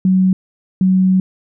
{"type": "tone pair in turn", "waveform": "sine", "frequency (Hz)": [187.1, 187.1], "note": ["F#3", "F#3"], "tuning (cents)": [20, 20], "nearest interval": "unison", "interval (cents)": 0, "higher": "neither", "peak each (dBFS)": -9, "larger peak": "neither", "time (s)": [[0.05, 0.33], [0.81, 1.2]], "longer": "second", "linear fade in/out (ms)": 2, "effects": []}